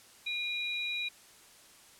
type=tone pair together; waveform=sine; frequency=2424 / 3866 Hz; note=D#7 / B7; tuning=-46 / -38 cents; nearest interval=minor sixth; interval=808 cents; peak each=-34 / -36 dBFS; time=0.26-1.09 s; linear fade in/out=10 ms; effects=white hiss -57 dBFS RMS until 1.99 s + low-pass 11000 Hz 12 dB/octave